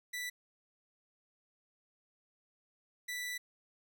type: tone bursts at uneven times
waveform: sawtooth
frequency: 1974 Hz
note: B6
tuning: 1 cent flat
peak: -34 dBFS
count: 2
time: 0.13-0.3 / 3.08-3.38 s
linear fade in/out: 10 ms
effects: none